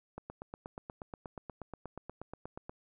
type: click train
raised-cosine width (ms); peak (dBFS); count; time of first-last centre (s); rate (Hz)
1; -28; 22; 0.18-2.695; 8.35
effects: none